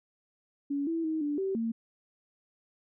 sine tone with pitch steps, 283 / 329.4 / 316.4 / 292.4 / 385.7 / 227.8 Hz, C#4 / E4 / D#4 / D4 / G4 / A#3, +36 / -1 / +29 / -7 / -28 / -40 cents, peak -28 dBFS, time 0.7-1.72 s, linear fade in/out 10 ms, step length 170 ms, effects none

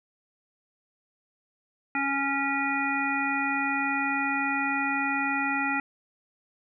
harmonic tone with a mistuned harmonic, 277.2 Hz, C#4, in tune, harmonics 1 / 3 / 5 / 7 / 9, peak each -31 / -31 / -31 / -31 / -31 dBFS, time 1.95-5.8 s, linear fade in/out 2 ms, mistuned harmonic 9, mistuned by -34 cents, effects none

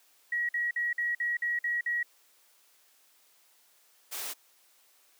sine tone bursts, 1910 Hz, A#6, 42 cents sharp, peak -27 dBFS, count 8, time 0.32-2.03 s, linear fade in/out 5 ms, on 170 ms, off 50 ms
white noise, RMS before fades -37 dBFS, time 4.11-4.34 s, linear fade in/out 20 ms
effects white hiss -64 dBFS RMS until 5.19 s + high-pass 400 Hz 12 dB/octave

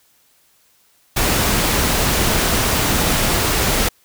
pink noise, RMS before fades -17 dBFS, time 1.16-3.89 s, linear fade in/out 10 ms, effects white hiss -57 dBFS RMS until 4.04 s

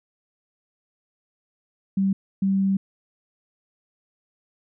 sine tone bursts at uneven times, 194.1 Hz, G3, 17 cents flat, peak -18 dBFS, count 2, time 1.97-2.13 / 2.42-2.77 s, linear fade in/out 5 ms, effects none

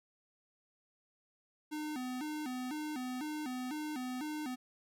square tone with vibrato, 277.2 Hz, C#4, in tune, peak -38 dBFS, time 1.71-4.56 s, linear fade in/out 20 ms, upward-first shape square, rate 2 Hz, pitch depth 160 cents each way, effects none

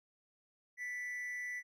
triangle tone with amplitude modulation, 1975.5 Hz, B6, in tune, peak -35 dBFS, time 0.77-1.63 s, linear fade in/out 50 ms, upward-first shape sine, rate 221 Hz, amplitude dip 45%, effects none

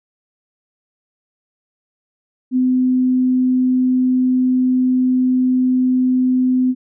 sine tone, 254.7 Hz, C4, 46 cents flat, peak -12 dBFS, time 2.51-6.75 s, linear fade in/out 50 ms, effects none

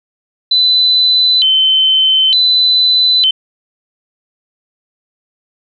sine tone with vibrato, 3509 Hz, A7, 5 cents flat, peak -7 dBFS, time 0.51-3.31 s, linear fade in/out 5 ms, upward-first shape square, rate 0.55 Hz, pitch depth 230 cents each way, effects none

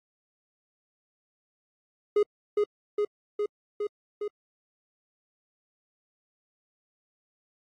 triangle tone with echo, 415.3 Hz, G#4, in tune, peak -17 dBFS, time 2.16-2.23 s, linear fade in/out 5 ms, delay 410 ms, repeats 5, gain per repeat -2 dB, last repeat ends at 4.28 s, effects AAC 32 kbps

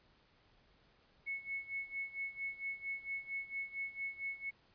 sine tone with tremolo, 2200 Hz, C#7, 14 cents flat, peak -36 dBFS, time 1.26-4.51 s, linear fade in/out 20 ms, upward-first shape sine, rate 4.4 Hz, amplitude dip 85%, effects pink hiss -69 dBFS RMS until 4.74 s + resampled to 11025 Hz

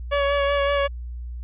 sawtooth tone with vibrato, 565 Hz, C#5, 33 cents sharp, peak -15 dBFS, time 0.11-0.88 s, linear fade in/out 20 ms, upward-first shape sine, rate 5.3 Hz, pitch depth 19 cents each way, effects added 60 Hz sine -30 dBFS peak until 1.43 s + resampled to 8000 Hz

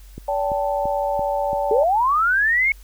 click train, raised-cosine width 3 ms, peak -20 dBFS, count 5, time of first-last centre 0.18-1.531 s, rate 2.96 Hz
sine chord, D suspended fourth, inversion none, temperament equal with one note detuned, 573.6 / 784 / 880 Hz, D5 / G5 / A5, -41 / 0 / 0 cents, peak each -22 / -25 / -25 dBFS, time 0.28-1.84 s, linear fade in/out 5 ms
sine linear sweep, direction up, 404 to 2217 Hz, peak -15 dBFS, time 1.71-2.72 s, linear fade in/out 2 ms
effects added 47 Hz sine -40 dBFS peak until 2.83 s + white hiss -53 dBFS RMS until 2.83 s

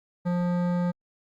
triangle tone with hard clipping, 176.4 Hz, F3, 18 cents sharp, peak -25 dBFS, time 0.25-0.92 s, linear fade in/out 20 ms, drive 18 dB, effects Opus 48 kbps

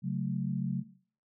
sine chord, F# minor, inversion second, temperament equal, 138.59 / 185 / 220 Hz, C#3 / F#3 / A3, 0 / 0 / 0 cents, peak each -33 / -32 / -38 dBFS, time 0.02-0.84 s, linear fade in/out 50 ms, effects noise-tail reverb RT60 0.5 s tail -17 dB re dry

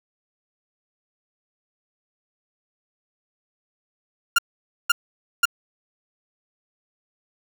30% pulse tone bursts, 1400 Hz, F6, 4 cents sharp, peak -11 dBFS, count 3, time 4.36-5.455 s, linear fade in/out 5 ms, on 25 ms, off 510 ms, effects none

